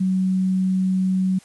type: tone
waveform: sine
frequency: 187.3 Hz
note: F#3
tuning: 21 cents sharp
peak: -17 dBFS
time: 0-1.39 s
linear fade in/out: 10 ms
effects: white hiss -51 dBFS RMS until 1.44 s + resampled to 24000 Hz